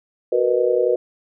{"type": "chord", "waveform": "sine", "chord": "B major seventh", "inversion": "second", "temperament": "just", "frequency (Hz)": [370.4, 463, 493.9, 617.4], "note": ["F#4", "A#4", "B4", "D#5"], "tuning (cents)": [2, -12, 0, -14], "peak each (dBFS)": [-21, -22, -18, -24], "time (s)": [0.32, 0.96], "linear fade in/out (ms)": 5, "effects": []}